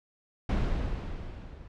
brown noise with level ramp, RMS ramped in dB -25 to -47 dBFS, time 0.49-1.68 s, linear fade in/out 5 ms, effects low-pass 4000 Hz 12 dB/octave

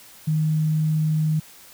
sine tone, 155.56 Hz, D#3, in tune, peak -18 dBFS, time 0.27-1.4 s, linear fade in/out 10 ms, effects white hiss -47 dBFS RMS until 1.73 s

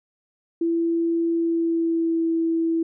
sine tone with pitch glide, 334.3 to 329.1 Hz, E4 to E4, +24 to -3 cents, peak -19 dBFS, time 0.61-2.83 s, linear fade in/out 5 ms, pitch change -27 cents, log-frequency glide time 1.32-2.26 s, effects none

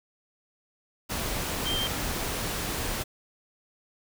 sine tone in noise, 3155 Hz, G7, 10 cents sharp, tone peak -28 dBFS, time 1.65-1.88 s, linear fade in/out 20 ms, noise pink, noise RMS -31 dBFS, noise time 1.09-3.04 s, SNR 0 dB, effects none

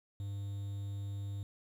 triangle tone with quantisation, 100 Hz, G2, 35 cents sharp, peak -35 dBFS, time 0.2-1.43 s, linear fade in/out 0 ms, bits 10, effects none

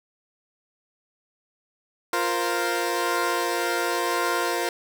15% pulse chord, F suspended fourth, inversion none, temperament equal, 349.2 / 466.2 / 523.3 Hz, F4 / Bb4 / C5, 0 / 0 / 0 cents, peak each -20 / -21 / -23 dBFS, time 2.13-4.69 s, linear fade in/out 2 ms, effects none

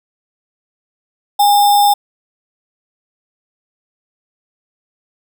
sine tone with sample-and-hold, 817 Hz, G#5, 29 cents flat, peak -7 dBFS, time 1.39-1.94 s, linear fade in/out 10 ms, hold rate 4410 Hz, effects none

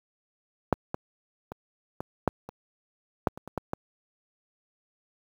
clicks, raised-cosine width 1 ms, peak -6 / -15 / -22 / -18 / -7 / -25 / -7 / -26 / -26 / -14 / -15 dBFS, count 11, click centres 0.727 / 0.944 / 1.519 / 2.005 / 2.277 / 2.49 / 3.272 / 3.375 / 3.476 / 3.577 / 3.734 s, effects high-pass 60 Hz 12 dB/octave + 8-bit

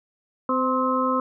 harmonic tone with a mistuned harmonic, 257.8 Hz, C4, 26 cents flat, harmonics 1 / 2 / 4 / 5, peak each -25 / -26 / -24 / -26 dBFS, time 0.49-1.2 s, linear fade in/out 2 ms, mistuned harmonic 4, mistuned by +34 cents, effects none

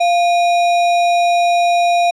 sine tone with sample-and-hold, 695 Hz, F5, 9 cents flat, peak -10 dBFS, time 0-2.11 s, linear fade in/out 10 ms, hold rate 3150 Hz, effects low-pass 5000 Hz 12 dB/octave

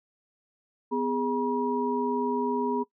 sine tone cluster, 249.8 / 412 / 960 Hz, B3 / G#4 / B5, +20 / -14 / -49 cents, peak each -29 dBFS, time 0.91-2.84 s, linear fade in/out 20 ms, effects noise-tail reverb RT60 0.1 s tail -20 dB re dry

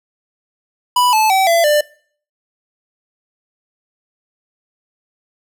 square tone with pitch steps, 987.8 / 869.9 / 766.1 / 674.7 / 594.2 Hz, B5 / A5 / G5 / E5 / D5, 0 / -20 / -40 / +40 / +20 cents, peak -11 dBFS, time 0.96-1.81 s, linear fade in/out 5 ms, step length 170 ms, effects noise-tail reverb RT60 0.5 s tail -22 dB re dry

